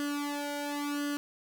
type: tone with flanger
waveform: sawtooth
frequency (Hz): 289.2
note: D4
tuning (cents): -27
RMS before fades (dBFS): -34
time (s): 0-1.17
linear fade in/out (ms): 0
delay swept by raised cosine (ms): 0.64 to 1.34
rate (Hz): 0.94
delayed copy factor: +0.9
effects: none